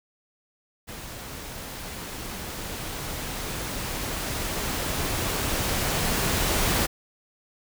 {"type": "noise with level ramp", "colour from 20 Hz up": "pink", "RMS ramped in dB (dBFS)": [-39, -23], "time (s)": [0.87, 6.87], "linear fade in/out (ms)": 20, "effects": []}